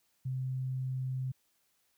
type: tone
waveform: sine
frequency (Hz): 130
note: C3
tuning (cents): -11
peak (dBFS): -32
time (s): 0.25-1.32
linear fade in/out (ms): 10
effects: white hiss -74 dBFS RMS until 1.97 s